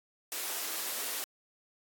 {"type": "high-pass noise", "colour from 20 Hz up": "white", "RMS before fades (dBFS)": -36, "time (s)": [0.32, 1.24], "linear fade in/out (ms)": 0, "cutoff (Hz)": 290, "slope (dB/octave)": 24, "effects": ["AAC 64 kbps"]}